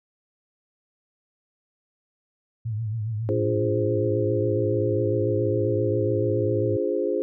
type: tone with vibrato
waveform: sine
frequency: 110 Hz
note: A2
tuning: in tune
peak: -25 dBFS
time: 2.65-6.77 s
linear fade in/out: 10 ms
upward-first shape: triangle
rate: 7.3 Hz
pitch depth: 110 cents each way
type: chord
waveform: sine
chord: D half-diminished seventh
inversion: none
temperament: equal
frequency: 293.7 / 349.2 / 415.3 / 523.3 Hz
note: D4 / F4 / Ab4 / C5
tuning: 0 / 0 / 0 / 0 cents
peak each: -31 / -27 / -26 / -27 dBFS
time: 3.29-7.22 s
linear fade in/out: 0 ms
effects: none